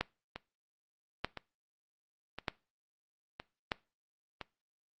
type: two click trains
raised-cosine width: 0.3 ms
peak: -24 / -15 dBFS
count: 5 / 4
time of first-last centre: 0.36-4.413 / 0.01-3.718 s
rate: 0.987 / 0.809 Hz
effects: noise-tail reverb RT60 0.3 s tail -21 dB re dry + Opus 48 kbps